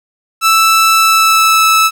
sawtooth tone with pitch glide, 1320 to 1308.6 Hz, E6 to E6, +2 to -13 cents, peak -3 dBFS, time 0.41-1.91 s, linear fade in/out 50 ms, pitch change -15 cents, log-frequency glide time 0.93-1.65 s, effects 7-bit

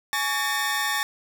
sawtooth tone cluster, 841 / 1128 / 1814 Hz, G#5 / C#6 / A#6, +22 / +30 / -48 cents, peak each -26 / -26 / -22 dBFS, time 0.13-1.03 s, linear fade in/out 0 ms, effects none

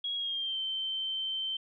sine tone with pitch glide, 3310 to 3106 Hz, G#7 to G7, -6 to -17 cents, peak -31 dBFS, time 0.04-1.57 s, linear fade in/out 5 ms, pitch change -111 cents, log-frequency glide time 0.16-0.59 s, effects none

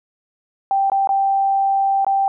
sine tone with dropouts, 784 Hz, G5, in tune, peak -14 dBFS, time 0.71-2.28 s, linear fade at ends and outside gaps 1 ms, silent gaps 0.899-0.918 / 1.073-1.091 / 2.047-2.066 s, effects none

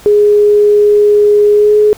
sine tone with pitch glide, 415.3 to 421.8 Hz, G#4 to G#4, 0 to +27 cents, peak -4 dBFS, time 0.06-1.93 s, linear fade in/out 0 ms, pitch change +27 cents, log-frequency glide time 1.52-1.78 s, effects pink hiss -37 dBFS RMS until 1.97 s

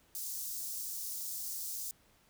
white high-pass noise, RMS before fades -40 dBFS, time 0.15-1.91 s, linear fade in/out 0 ms, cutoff 5200 Hz, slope 24 dB/octave, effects pink hiss -67 dBFS RMS until 2.29 s

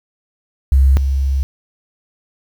sine tone pair in turn, 67.3 / 67.69 Hz, C2 / C#2, +49 / -41 cents, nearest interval unison, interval 10 cents, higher second, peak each -7 / -13 dBFS, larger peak first, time 0.72-0.97 / 0.97-1.43 s, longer second, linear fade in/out 0 ms, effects 7-bit

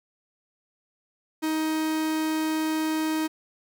45% pulse tone, 314.2 Hz, D#4, 17 cents sharp, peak -24 dBFS, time 1.42-3.28 s, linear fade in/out 20 ms, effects 9-bit

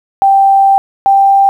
sine tone pair in turn, 784 / 787.3 Hz, G5 / G5, 0 / +7 cents, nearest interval unison, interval 7 cents, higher second, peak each -4 dBFS, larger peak neither, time 0.22-0.78 / 1.06-1.49 s, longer first, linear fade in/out 0 ms, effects 7-bit

